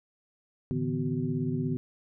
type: tone cluster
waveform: sine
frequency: 110.5 / 145 / 161.8 / 249.4 / 375.6 Hz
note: A2 / D3 / E3 / B3 / F#4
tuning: +8 / -22 / -32 / +17 / +26 cents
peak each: -37 / -32 / -34 / -31 / -37 dBFS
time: 0.71-1.77 s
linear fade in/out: 0 ms
effects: none